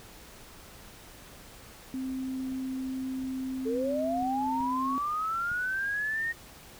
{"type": "tone", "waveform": "sine", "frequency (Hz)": 261.6, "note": "C4", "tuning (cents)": 0, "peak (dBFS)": -31, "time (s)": [1.94, 4.98], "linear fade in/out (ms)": 0}
{"type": "clicks", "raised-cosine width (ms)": 5, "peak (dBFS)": -35, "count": 5, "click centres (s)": [2.522, 3.239, 4.226, 4.606, 5.517]}
{"type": "linear sweep", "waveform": "sine", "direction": "up", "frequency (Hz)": [429.1, 1864.7], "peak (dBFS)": -28, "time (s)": [3.65, 6.33], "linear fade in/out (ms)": 20}
{"effects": ["pink hiss -50 dBFS RMS until 6.79 s"]}